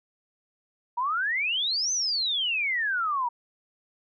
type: exponential two-way sweep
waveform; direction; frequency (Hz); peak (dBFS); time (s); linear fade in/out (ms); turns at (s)
sine; up then down; 933 to 6272 to 933; -24; 0.97-3.29; 10; 1.92
effects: none